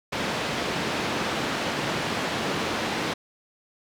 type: band-pass noise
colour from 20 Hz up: pink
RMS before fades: -28 dBFS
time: 0.12-3.14 s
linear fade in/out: 10 ms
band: 170 to 4100 Hz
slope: 12 dB/octave
effects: none